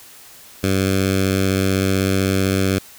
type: tone with notch filter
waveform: 10% pulse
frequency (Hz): 95.8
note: G2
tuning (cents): -39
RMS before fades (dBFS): -18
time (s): 0.63-2.79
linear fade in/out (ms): 10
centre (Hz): 860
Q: 0.94
effects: white hiss -43 dBFS RMS until 2.98 s